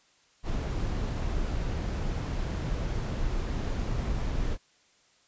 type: noise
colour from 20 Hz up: brown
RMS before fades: -30 dBFS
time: 0.43-4.58 s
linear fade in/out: 50 ms
effects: white hiss -64 dBFS RMS until 5.27 s + resampled to 16000 Hz